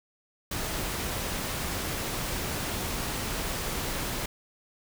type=noise; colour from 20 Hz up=pink; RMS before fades=-32 dBFS; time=0.51-4.26 s; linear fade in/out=5 ms; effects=none